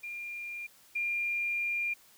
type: tone pair in turn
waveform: sine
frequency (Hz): 2400 / 2400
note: D7 / D7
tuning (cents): +37 / +37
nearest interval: unison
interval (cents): 0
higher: neither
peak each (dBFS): -37 / -29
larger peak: second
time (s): 0.03-0.67 / 0.95-1.94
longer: second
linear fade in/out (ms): 10
effects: white hiss -60 dBFS RMS until 2.17 s